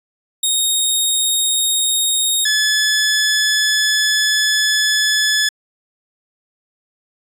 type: tone pair in turn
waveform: 15% pulse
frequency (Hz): 3729 / 1718.7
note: A#7 / A6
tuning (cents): 0 / -41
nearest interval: octave + minor second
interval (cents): 1341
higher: first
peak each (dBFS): -7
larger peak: neither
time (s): 0.43-2.45 / 2.45-5.49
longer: second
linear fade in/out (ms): 5
effects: resampled to 32000 Hz